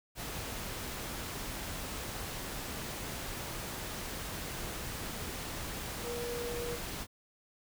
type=tone in noise; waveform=sine; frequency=478.3 Hz; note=A#4; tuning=44 cents sharp; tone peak=-37 dBFS; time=6.02-6.79 s; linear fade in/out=50 ms; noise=pink; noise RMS=-40 dBFS; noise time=0.15-7.07 s; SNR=0 dB; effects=none